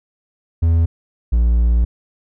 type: tone pair in turn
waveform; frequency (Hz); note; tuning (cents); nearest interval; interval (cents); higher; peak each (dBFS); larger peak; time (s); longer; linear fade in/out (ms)
triangle; 82.9 / 58.18; E2 / A#1; +10 / -3; tritone; 613; first; -9; neither; 0.62-0.86 / 1.32-1.85; second; 10
effects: none

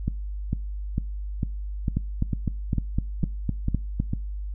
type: two click trains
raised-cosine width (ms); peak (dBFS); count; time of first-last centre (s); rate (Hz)
5; -12 / -11; 10 / 9; 0.08-4.134 / 1.97-4; 2.22 / 3.94
effects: noise-tail reverb RT60 0.4 s tail -24 dB re dry + added 50 Hz sine -29 dBFS peak until 4.54 s

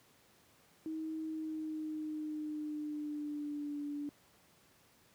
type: tone with pitch glide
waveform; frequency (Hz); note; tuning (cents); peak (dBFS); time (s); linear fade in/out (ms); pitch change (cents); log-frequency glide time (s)
sine; 316.9 to 290.6; D#4 to D4; +32 to -18; -37; 0.86-4.09; 0; -150; 1.21-3.81
effects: pink hiss -66 dBFS RMS until 5.14 s + high-pass 100 Hz 12 dB/octave

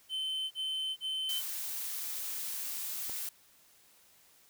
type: tone bursts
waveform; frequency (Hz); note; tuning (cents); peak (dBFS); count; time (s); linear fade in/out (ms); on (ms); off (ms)
triangle; 3072; G7; -36; -31; 3; 0.09-1.424; 50; 420; 37
type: noise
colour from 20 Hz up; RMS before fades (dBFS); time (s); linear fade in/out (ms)
blue; -38; 1.29-3.29; 2
type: click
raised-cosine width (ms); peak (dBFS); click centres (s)
1; -33; 3.096
effects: white hiss -63 dBFS RMS until 4.49 s

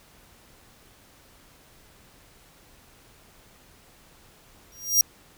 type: tone with exponential growth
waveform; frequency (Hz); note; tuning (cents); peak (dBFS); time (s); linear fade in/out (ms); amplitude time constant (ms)
sawtooth; 5700; F8; +34; -10; 4.72-5.01; 1; 61
effects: pink hiss -55 dBFS RMS until 5.37 s

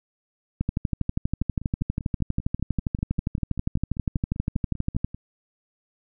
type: two click trains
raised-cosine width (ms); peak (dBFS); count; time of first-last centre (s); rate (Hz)
5; -23 / -11; 20 / 56; 1.42-5.145 / 0.61-5.045; 5.1 / 12.4
effects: none

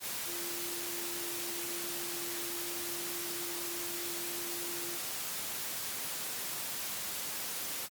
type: tone in noise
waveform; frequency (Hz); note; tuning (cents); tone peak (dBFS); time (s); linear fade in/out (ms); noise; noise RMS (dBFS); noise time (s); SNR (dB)
sine; 345.7; F4; -18; -44; 0.25-4.99; 50; white; -38; 0-7.89; -9
effects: high-pass 100 Hz 12 dB/octave + Opus 48 kbps

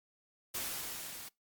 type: noise with level ramp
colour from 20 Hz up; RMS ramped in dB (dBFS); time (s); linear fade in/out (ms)
white; -37 to -47; 0.54-1.29; 10
effects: noise-tail reverb RT60 0.2 s tail -25 dB re dry + Opus 48 kbps

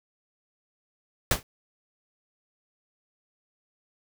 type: noise with exponential decay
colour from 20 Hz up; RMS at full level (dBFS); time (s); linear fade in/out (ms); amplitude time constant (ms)
pink; -17; 1.31-1.43; 2; 25
effects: none

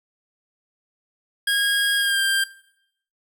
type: tone with pitch glide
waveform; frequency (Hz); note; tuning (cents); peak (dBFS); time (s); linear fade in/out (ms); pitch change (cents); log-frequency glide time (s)
25% pulse; 1635 to 1587.5; G#6 to G6; -28 to +21; -15; 1.47-2.44; 5; -51; 1.97-2.2
effects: noise-tail reverb RT60 0.7 s tail -18 dB re dry

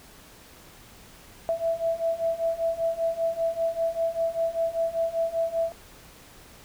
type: beating tone pair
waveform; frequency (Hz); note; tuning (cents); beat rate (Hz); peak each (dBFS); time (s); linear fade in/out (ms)
sine; 659.3 / 664.4; E5 / E5; 0 / +13; 5.1; -28 / -26; 1.49-5.72; 0
effects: pink hiss -50 dBFS RMS until 6.64 s

